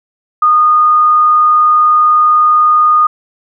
sine tone, 1228 Hz, D#6, 23 cents flat, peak -5 dBFS, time 0.42-3.07 s, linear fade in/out 5 ms, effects none

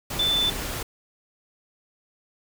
sine tone in noise, 3520 Hz, A7, in tune, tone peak -20 dBFS, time 0.19-0.5 s, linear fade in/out 5 ms, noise pink, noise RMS -31 dBFS, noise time 0.1-0.83 s, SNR +8 dB, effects none

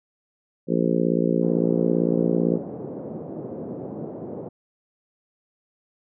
harmonic tone, 57.8 Hz, A#1, 14 cents flat, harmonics 3 / 4 / 5 / 6 / 7 / 8 / 9, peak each -24 / -25 / -26 / -27 / -27 / -28 / -29 dBFS, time 0.67-2.6 s, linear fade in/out 50 ms
white band-pass noise, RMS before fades -34 dBFS, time 1.42-4.49 s, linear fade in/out 10 ms, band 130 to 520 Hz, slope 24 dB/octave
effects none

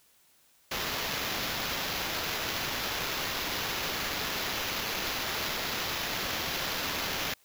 violet noise with sample-and-hold, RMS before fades -33 dBFS, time 0.71-7.34 s, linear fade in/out 5 ms, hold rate 8820 Hz, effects white hiss -64 dBFS RMS until 7.44 s

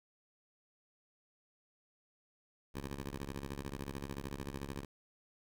10% pulse ring-modulated tone, 69.3 Hz, C#2, in tune, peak -30 dBFS, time 2.74-4.85 s, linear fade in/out 5 ms, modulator 27.9 Hz, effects none

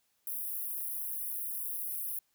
white high-pass noise, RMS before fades -37 dBFS, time 0.27-2.19 s, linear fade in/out 2 ms, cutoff 10000 Hz, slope 96 dB/octave, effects white hiss -75 dBFS RMS until 2.34 s

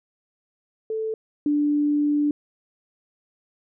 sine tone pair in turn, 440.1 / 293.7 Hz, A4 / D4, 0 / 0 cents, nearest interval perfect fifth, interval 700 cents, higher first, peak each -24 / -18 dBFS, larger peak second, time 0.9-1.14 / 1.46-2.31 s, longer second, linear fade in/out 2 ms, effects none

